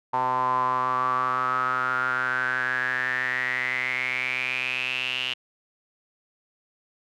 sawtooth tone with band-pass filter sweep, 127.7 Hz, C3, 42 cents flat, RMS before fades -26 dBFS, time 0.13-5.34 s, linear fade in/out 10 ms, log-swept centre 930 to 2900 Hz, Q 9.9, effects none

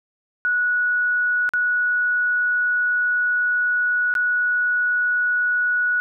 sine tone with dropouts, 1466 Hz, F#6, 16 cents flat, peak -17 dBFS, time 0.45-6 s, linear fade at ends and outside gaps 0 ms, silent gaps 1.491-1.536 / 4.14-4.152 s, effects none

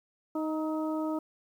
harmonic tone with a mistuned harmonic, 312.2 Hz, D#4, 6 cents sharp, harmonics 1 / 2 / 3 / 4, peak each -30 / -36 / -40 / -42 dBFS, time 0.35-1.19 s, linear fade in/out 5 ms, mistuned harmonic 4, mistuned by +29 cents, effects 10-bit

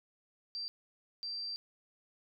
sine tone bursts at uneven times, 4699 Hz, D8, in tune, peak -37 dBFS, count 2, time 0.55-0.68 / 1.23-1.56 s, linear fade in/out 0 ms, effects none

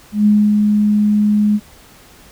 sine tone with ADSR envelope, 209.2 Hz, G#3, 13 cents sharp, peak -7 dBFS, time 0.12-1.6 s, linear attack 140 ms, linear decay 260 ms, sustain -3 dB, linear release 50 ms, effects pink hiss -44 dBFS RMS until 2.31 s

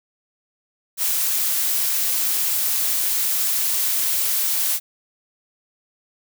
blue noise, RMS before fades -21 dBFS, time 0.97-4.8 s, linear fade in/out 50 ms, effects none

